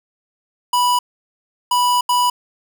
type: tone bursts at uneven times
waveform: square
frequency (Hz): 983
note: B5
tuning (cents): -8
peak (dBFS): -14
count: 3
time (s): 0.73-0.99 / 1.71-2.01 / 2.09-2.3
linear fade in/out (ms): 5
effects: 7-bit